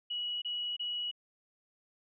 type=tone bursts; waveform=sine; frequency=2922 Hz; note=F#7; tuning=22 cents flat; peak=-33 dBFS; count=3; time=0.1-1.114 s; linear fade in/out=10 ms; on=320 ms; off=27 ms; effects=none